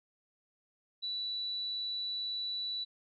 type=tone; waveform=sine; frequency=3951 Hz; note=B7; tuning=in tune; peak=-34 dBFS; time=1.02-2.85 s; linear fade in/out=20 ms; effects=none